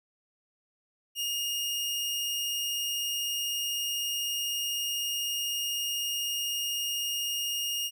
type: tone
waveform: sawtooth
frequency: 2844 Hz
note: F7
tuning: 31 cents sharp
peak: -26 dBFS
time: 1.15-7.91 s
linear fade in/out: 50 ms
effects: none